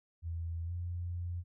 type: tone with pitch glide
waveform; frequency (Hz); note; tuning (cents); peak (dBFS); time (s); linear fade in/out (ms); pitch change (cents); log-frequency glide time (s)
sine; 83.5 to 87.4; E2 to F2; +23 to +2; -35; 0.22-1.44; 50; +79; 0.65-0.72
effects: none